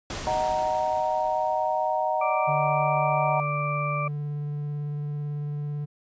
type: noise with exponential decay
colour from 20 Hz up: pink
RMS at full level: -32 dBFS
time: 0.1-2.82 s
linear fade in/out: 2 ms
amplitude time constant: 590 ms
type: chord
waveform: sine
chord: D# minor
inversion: none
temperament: just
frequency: 622.3 / 746.7 / 933.4 Hz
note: D#5 / F#5 / A#5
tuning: 0 / +16 / +2 cents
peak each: -27 dBFS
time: 0.27-3.4 s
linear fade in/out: 0 ms
type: harmonic tone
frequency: 587.3 Hz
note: D5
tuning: in tune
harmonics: 1 / 2 / 4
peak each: -33 / -28 / -33 dBFS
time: 2.21-4.08 s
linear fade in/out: 5 ms
type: tone with vibrato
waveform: triangle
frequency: 146.83 Hz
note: D3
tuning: in tune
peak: -26 dBFS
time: 2.47-5.86 s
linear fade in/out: 20 ms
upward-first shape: square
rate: 18 Hz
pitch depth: 9 cents each way
effects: resampled to 16000 Hz